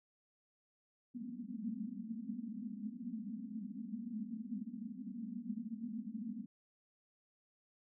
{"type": "band-pass noise", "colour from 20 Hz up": "pink", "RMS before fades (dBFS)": -44, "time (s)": [1.14, 6.46], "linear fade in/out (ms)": 10, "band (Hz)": [200, 250], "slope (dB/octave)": 96, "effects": []}